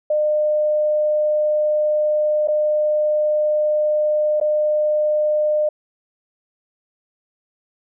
sine tone with dropouts, 605 Hz, D#5, 49 cents flat, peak -15 dBFS, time 0.1-5.69 s, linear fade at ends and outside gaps 5 ms, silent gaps 2.475-2.483 / 4.401-4.412 s, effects none

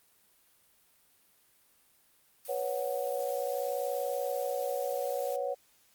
blue noise, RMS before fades -46 dBFS, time 2.45-5.36 s, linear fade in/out 0 ms
sine chord, B suspended second, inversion none, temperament equal, 493.9 / 554.4 / 740 Hz, B4 / C#5 / F#5, 0 / 0 / 0 cents, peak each -35 / -33 / -37 dBFS, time 2.48-5.55 s, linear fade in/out 20 ms
effects white hiss -66 dBFS RMS until 5.94 s + Opus 32 kbps

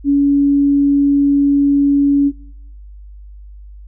sine tone, 282.6 Hz, C#4, 34 cents sharp, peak -9 dBFS, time 0.04-2.32 s, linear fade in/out 50 ms, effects noise-tail reverb RT60 0.8 s tail -23 dB re dry + added 50 Hz sine -33 dBFS peak until 3.87 s

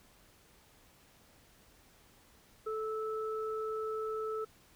sine tone pair together, 437.2 / 1310 Hz, A4 / E6, -11 / -11 cents, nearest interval octave + perfect fifth, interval 1900 cents, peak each -35 / -40 dBFS, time 2.66-4.45 s, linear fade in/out 10 ms, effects pink hiss -63 dBFS RMS until 4.75 s

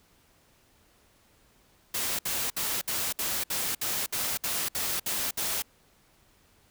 white noise bursts, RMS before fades -30 dBFS, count 12, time 1.94-5.622 s, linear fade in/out 5 ms, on 250 ms, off 62 ms, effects pink hiss -63 dBFS RMS until 6.7 s

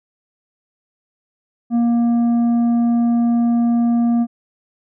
sine tone with tanh clipping, 235.6 Hz, A#3, 19 cents sharp, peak -14 dBFS, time 1.7-4.27 s, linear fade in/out 50 ms, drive 6 dB, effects none

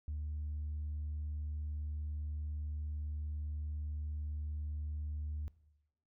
sine tone, 75.2 Hz, D2, 42 cents sharp, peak -35 dBFS, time 0.08-5.48 s, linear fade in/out 0 ms, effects noise-tail reverb RT60 0.9 s tail -20 dB re dry + tanh soft clip ceiling -34 dBFS

